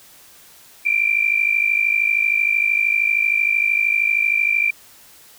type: tone pair together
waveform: sine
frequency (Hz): 2338 / 2391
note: D7 / D7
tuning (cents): -8 / +30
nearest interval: unison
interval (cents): 38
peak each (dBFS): -18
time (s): 0.85-4.71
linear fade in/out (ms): 10
effects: white hiss -47 dBFS RMS until 5.38 s